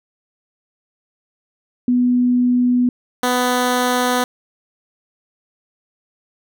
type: tone pair in turn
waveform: sine / 10% pulse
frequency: 246.9 / 248.8 Hz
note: B3 / B3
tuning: 0 / +13 cents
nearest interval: unison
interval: 13 cents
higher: second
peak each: -12 / -7 dBFS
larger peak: second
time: 1.88-2.89 / 3.23-4.24 s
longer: neither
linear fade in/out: 2 ms
effects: none